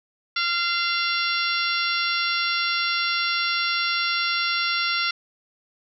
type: harmonic tone with a mistuned harmonic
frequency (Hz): 690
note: F5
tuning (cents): -21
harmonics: 2 / 3 / 4 / 5 / 6 / 7 / 8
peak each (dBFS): -26 / -28 / -29 / -30 / -31 / -31 / -32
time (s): 0.36-5.11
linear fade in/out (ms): 5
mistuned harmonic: 7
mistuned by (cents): -75
effects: none